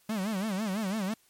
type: tone with vibrato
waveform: 45% pulse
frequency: 203.6 Hz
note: G#3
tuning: 34 cents flat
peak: -29 dBFS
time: 0.09-1.14 s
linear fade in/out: 5 ms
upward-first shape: sine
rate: 6 Hz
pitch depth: 170 cents each way
effects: white hiss -65 dBFS RMS until 1.29 s + MP3 64 kbps